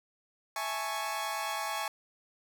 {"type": "chord", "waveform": "sawtooth", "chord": "A major seventh", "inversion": "second", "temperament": "equal", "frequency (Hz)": [659.3, 830.6, 880, 1108.7], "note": ["E5", "G#5", "A5", "C#6"], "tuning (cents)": [0, 0, 0, 0], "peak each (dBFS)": [-37, -33, -37, -33], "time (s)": [0.56, 1.88], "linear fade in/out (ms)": 2, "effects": []}